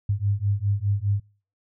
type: beating tone pair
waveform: sine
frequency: 98.8 / 103.7 Hz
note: G2 / G#2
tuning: +14 / -2 cents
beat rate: 4.9 Hz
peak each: -24 dBFS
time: 0.09-1.2 s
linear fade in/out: 5 ms
effects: noise-tail reverb RT60 0.4 s tail -26 dB re dry